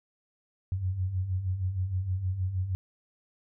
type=beating tone pair; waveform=sine; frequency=88.3 / 94.7 Hz; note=F2 / F#2; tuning=+20 / +41 cents; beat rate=6.4 Hz; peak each=-35 / -28 dBFS; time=0.72-2.75 s; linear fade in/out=0 ms; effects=none